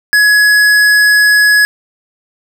sine tone with tanh clipping, 1684 Hz, G#6, 24 cents sharp, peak -7 dBFS, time 0.13-1.65 s, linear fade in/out 0 ms, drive 16 dB, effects none

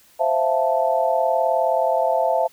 sine chord, F major seventh, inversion second, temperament equal, 523.3 / 659.3 / 698.5 / 880 Hz, C5 / E5 / F5 / A5, 0 / 0 / 0 / 0 cents, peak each -23 / -20 / -24 / -23 dBFS, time 0.19-2.48 s, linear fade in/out 20 ms, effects white hiss -54 dBFS RMS until 2.52 s

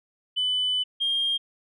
sine tone pair in turn, 3000 / 3216 Hz, F#7 / G7, +23 / +44 cents, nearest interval minor second, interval 121 cents, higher second, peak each -21 dBFS, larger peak neither, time 0.36-0.84 / 1-1.38 s, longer first, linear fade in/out 20 ms, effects tanh soft clip ceiling -18 dBFS

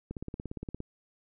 click train, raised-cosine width 3 ms, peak -24 dBFS, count 13, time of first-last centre 0.11-0.804 s, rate 17.3 Hz, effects none

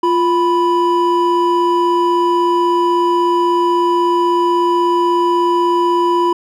triangle tone pair together, 348.3 / 988.6 Hz, F4 / B5, -5 / +1 cents, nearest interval octave + tritone, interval 1806 cents, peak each -12 dBFS, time 0.03-6.33 s, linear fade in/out 5 ms, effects none

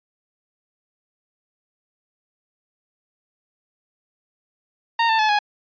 sawtooth tone with pitch steps, 923 / 891.6 / 861.2 / 831.9 Hz, A#5 / A5 / A5 / G#5, -17 / +23 / -37 / +3 cents, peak -12 dBFS, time 4.99-5.39 s, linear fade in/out 5 ms, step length 100 ms, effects resampled to 11025 Hz

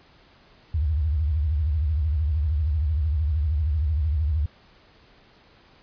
sine tone with vibrato, 75.9 Hz, D#2, 42 cents flat, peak -20 dBFS, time 0.74-4.46 s, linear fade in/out 5 ms, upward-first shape sine, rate 13 Hz, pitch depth 180 cents each way, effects pink hiss -55 dBFS RMS until 5.82 s + resampled to 11025 Hz

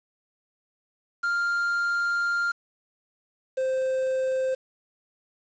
triangle tone pair in turn, 1396.9 / 522 Hz, F6 / C5, 0 / -4 cents, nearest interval octave + perfect fourth, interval 1704 cents, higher first, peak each -21 dBFS, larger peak neither, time 1.23-2.52 / 3.57-4.55 s, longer first, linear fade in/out 10 ms, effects resampled to 16000 Hz + 8-bit

